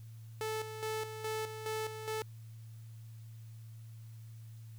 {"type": "tone with tremolo", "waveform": "sawtooth", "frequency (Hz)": 436.7, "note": "A4", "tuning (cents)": -13, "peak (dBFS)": -31, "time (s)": [0.41, 2.22], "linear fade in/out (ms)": 0, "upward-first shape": "square", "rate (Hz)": 2.4, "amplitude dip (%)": 60, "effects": ["added 112 Hz sine -47 dBFS peak until 4.78 s", "white hiss -67 dBFS RMS until 4.78 s"]}